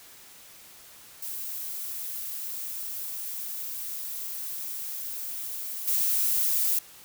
violet noise with level steps, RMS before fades -35 / -25 dBFS, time 1.22-6.79 s, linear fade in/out 5 ms, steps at 5.87 s, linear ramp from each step 10 ms, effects white hiss -50 dBFS RMS until 7.04 s

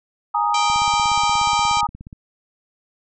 sine chord, Ab suspended second, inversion none, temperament equal, 830.6 / 932.3 / 1244.5 Hz, Ab5 / Bb5 / Eb6, 0 / 0 / 0 cents, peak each -21 dBFS, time 0.34-1.87 s, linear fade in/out 10 ms
harmonic tone, 784 Hz, G5, in tune, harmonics 3 / 4 / 5 / 6 / 7 / 8 / 9 / 10, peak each -26 / -28 / -30 / -32 / -33 / -34 / -35 / -36 dBFS, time 0.54-1.81 s, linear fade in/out 5 ms
click train, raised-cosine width 5 ms, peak -24 dBFS, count 25, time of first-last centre 0.7-2.129 s, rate 16.8 Hz
effects none

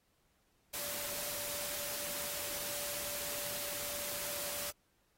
sine tone in noise, 581 Hz, D5, 19 cents flat, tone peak -49 dBFS, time 0.73-4.71 s, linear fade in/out 10 ms, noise white, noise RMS -40 dBFS, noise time 0.73-4.71 s, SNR -12 dB, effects pink hiss -75 dBFS RMS until 5.17 s + AAC 48 kbps

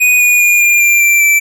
square tone with pitch steps, 2480 / 2454 / 2429 / 2404 / 2379 / 2354 / 2330 Hz, D#7 / D#7 / D#7 / D7 / D7 / D7 / D7, -6 / -25 / -42 / +40 / +22 / +3 / -14 cents, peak -7 dBFS, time 0-1.4 s, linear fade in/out 20 ms, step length 200 ms, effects none

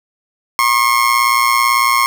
30% pulse tone with amplitude modulation, 1078 Hz, C#6, 49 cents flat, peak -5 dBFS, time 0.59-2.06 s, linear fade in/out 0 ms, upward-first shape sine, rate 118 Hz, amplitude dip 70%, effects 7-bit

